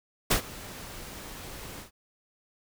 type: noise with ADSR envelope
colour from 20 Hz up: pink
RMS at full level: -21 dBFS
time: 0.3-1.91 s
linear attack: 14 ms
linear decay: 95 ms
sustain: -21 dB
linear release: 120 ms
effects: none